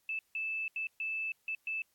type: tone bursts at uneven times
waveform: sine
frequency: 2630 Hz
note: E7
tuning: 5 cents flat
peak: -33 dBFS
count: 6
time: 0.09-0.19 / 0.35-0.68 / 0.76-0.87 / 1-1.32 / 1.48-1.55 / 1.67-1.82 s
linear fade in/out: 2 ms
effects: white hiss -74 dBFS RMS until 1.94 s + AAC 64 kbps